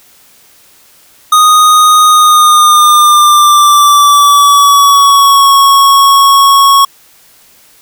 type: tone with pitch glide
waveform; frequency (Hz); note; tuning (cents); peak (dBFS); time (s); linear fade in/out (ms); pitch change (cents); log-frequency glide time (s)
square; 1241 to 1105.6; D#6 to C#6; -5 to -5; -3; 1.32-6.85; 5; -200; 2.07-5.52
effects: white hiss -43 dBFS RMS until 7.81 s